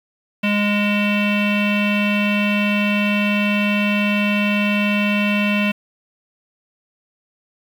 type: tone with low-pass filter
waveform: square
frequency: 206.1 Hz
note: G#3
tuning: 13 cents flat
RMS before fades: -18 dBFS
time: 0.43-5.72 s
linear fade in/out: 10 ms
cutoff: 2700 Hz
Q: 7.2
effects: 7-bit